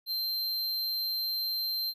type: tone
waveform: square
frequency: 4139 Hz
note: C8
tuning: 20 cents flat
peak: -30 dBFS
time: 0.06-1.94 s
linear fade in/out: 50 ms
effects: none